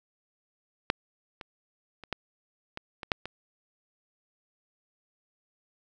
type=clicks; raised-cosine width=0.3 ms; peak=-7 / -24 / -28 / -14 / -20 / -21 / -8 / -20 dBFS; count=8; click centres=0.901 / 1.412 / 2.037 / 2.127 / 2.774 / 3.032 / 3.118 / 3.256 s; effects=none